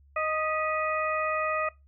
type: harmonic tone with a mistuned harmonic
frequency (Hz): 622.3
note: D#5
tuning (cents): 0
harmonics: 1 / 2 / 3 / 4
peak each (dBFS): -30 / -29 / -35 / -35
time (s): 0.16-1.69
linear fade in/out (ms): 5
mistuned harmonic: 3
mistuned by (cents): +73
effects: noise-tail reverb RT60 0.2 s tail -20 dB re dry + added 70 Hz sine -55 dBFS peak until 1.87 s